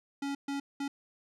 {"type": "tone bursts at uneven times", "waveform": "square", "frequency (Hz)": 279.7, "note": "C#4", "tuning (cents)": 16, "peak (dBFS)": -33, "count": 3, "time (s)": [[0.22, 0.35], [0.48, 0.6], [0.8, 0.88]], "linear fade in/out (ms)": 5, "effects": ["low-pass 8000 Hz 12 dB/octave"]}